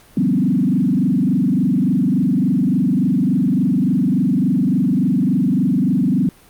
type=tone with frequency modulation; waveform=sine; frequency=218.9 Hz; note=A3; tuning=9 cents flat; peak=-13 dBFS; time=0.17-6.29 s; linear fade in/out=2 ms; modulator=23.5 Hz; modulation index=2.5; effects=pink hiss -48 dBFS RMS until 6.49 s + Opus 48 kbps